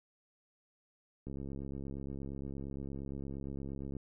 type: click train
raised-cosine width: 3 ms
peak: -30 dBFS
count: 186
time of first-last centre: 1.27-3.967 s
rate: 68.6 Hz
effects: none